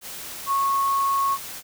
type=tone in noise; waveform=sine; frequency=1100 Hz; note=C#6; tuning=14 cents flat; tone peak=-19 dBFS; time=0.46-1.38 s; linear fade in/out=50 ms; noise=white; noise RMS=-36 dBFS; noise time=0.01-1.63 s; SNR=+14 dB; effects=none